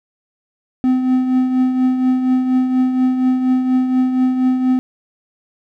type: tone with tremolo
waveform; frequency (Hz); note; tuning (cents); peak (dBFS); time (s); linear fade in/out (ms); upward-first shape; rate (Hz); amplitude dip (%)
triangle; 256.1; C4; -37; -8; 0.84-4.79; 0; triangle; 4.2; 55
effects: none